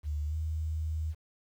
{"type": "tone with pitch glide", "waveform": "sine", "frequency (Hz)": [74.5, 78.88], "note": ["D2", "D#2"], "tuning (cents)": [25, 24], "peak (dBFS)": -30, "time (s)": [0.03, 1.15], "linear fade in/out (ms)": 50, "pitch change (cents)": 99, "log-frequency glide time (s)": [0.27, 0.35], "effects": ["10-bit"]}